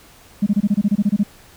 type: tone bursts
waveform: sine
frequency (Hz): 204.7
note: G#3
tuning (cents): -25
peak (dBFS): -11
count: 12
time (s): 0.42-1.235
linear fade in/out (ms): 10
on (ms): 45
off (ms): 25
effects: tanh soft clip ceiling -8 dBFS + pink hiss -47 dBFS RMS until 1.56 s